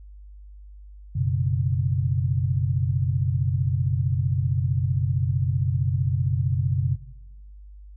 sine chord, F# suspended fourth, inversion none, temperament just, 92.5 / 123.33 / 138.75 Hz, F#2 / B2 / C#3, 0 / -2 / +2 cents, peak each -25 dBFS, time 1.15-6.96 s, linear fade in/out 10 ms, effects noise-tail reverb RT60 1.0 s tail -17 dB re dry + added 50 Hz sine -41 dBFS peak until 7.96 s

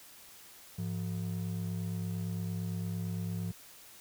triangle ring-modulated tone, 139 Hz, C#3, 5 cents sharp, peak -28 dBFS, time 0.78-3.52 s, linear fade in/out 10 ms, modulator 34.4 Hz, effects white hiss -54 dBFS RMS until 4 s

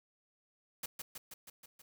white noise with echo, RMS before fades -40 dBFS, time 0.83-0.86 s, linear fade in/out 5 ms, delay 160 ms, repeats 6, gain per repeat -3 dB, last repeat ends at 1.82 s, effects none

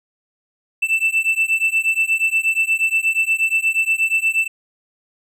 triangle beating tone pair, 2654 / 2662.4 Hz, E7 / E7, +11 / +17 cents, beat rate 8.4 Hz, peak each -17 dBFS, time 0.82-4.48 s, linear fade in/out 10 ms, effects none

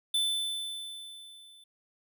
square tone with level ramp, 3520 Hz, A7, in tune, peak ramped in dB -25 to -54 dBFS, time 0.14-1.64 s, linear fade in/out 5 ms, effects none

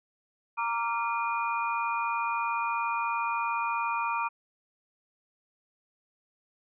sine tone cluster, 930 / 1167 / 1381 / 2436 Hz, A#5 / D6 / F6 / D#7, -4 / -11 / -20 / -37 cents, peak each -30 / -32 / -36 / -35 dBFS, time 0.57-4.29 s, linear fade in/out 20 ms, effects none

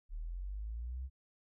sine linear sweep, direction up, 36.18 to 67 Hz, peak -38 dBFS, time 0.09-1.1 s, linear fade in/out 50 ms, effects none

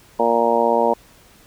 harmonic tone, 116.9 Hz, A#2, 5 cents sharp, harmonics 2 / 3 / 4 / 5 / 6 / 7 / 8, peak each -25 / -26 / -20 / -20 / -23 / -24 / -20 dBFS, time 0.19-0.94 s, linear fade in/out 10 ms, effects pink hiss -50 dBFS RMS until 1.46 s

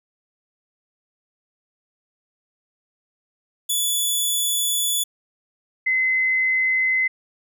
10% pulse / sine tone pair in turn, 3442 / 2047 Hz, A7 / C7, -39 / -38 cents, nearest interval major sixth, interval 899 cents, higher first, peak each -12 / -17 dBFS, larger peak first, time 3.69-5.04 / 5.86-7.08 s, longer first, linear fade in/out 10 ms, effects none

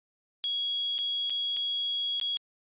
sine tone with dropouts, 3322 Hz, G#7, in tune, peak -27 dBFS, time 0.44-2.37 s, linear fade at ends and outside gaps 0 ms, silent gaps 0.981-0.988 / 1.297-1.304 / 1.565-1.569 / 2.199-2.213 s, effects resampled to 8000 Hz

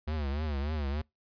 square tone with vibrato, 73.42 Hz, D2, in tune, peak -31 dBFS, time 0.07-1.02 s, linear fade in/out 10 ms, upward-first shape triangle, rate 3.4 Hz, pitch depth 150 cents each way, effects noise-tail reverb RT60 0.2 s tail -26 dB re dry + resampled to 11025 Hz

